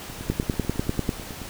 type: two click trains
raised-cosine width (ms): 3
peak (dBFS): -23 / -9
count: 13 / 9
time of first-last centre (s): 0.1-1.417 / 0.3-1.092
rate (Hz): 9.11 / 10.1
effects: pink hiss -38 dBFS RMS until 1.49 s